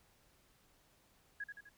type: tone with echo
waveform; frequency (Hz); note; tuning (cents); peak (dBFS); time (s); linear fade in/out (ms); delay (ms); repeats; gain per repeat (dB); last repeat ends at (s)
sine; 1661.2; G#6; 0; -39; 1.4-1.44; 5; 84; 3; -5; 1.692
effects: pink hiss -70 dBFS RMS until 1.77 s